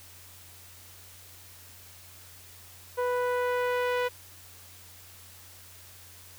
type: tone with low-pass filter sweep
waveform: sawtooth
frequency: 493.8 Hz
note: B4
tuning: in tune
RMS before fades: -28 dBFS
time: 2.97-4.09 s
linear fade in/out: 20 ms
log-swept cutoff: 1200 to 2800 Hz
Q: 1
effects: added 90 Hz sine -55 dBFS peak until 6.38 s + white hiss -51 dBFS RMS until 6.38 s